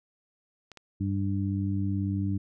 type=clicks; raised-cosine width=0.2 ms; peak=-28 dBFS; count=2; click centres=0.717 / 0.773 s
type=harmonic tone; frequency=98.2 Hz; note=G2; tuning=4 cents sharp; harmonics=1 / 2 / 3; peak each=-28 / -31 / -33 dBFS; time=1-2.38 s; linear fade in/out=10 ms
effects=none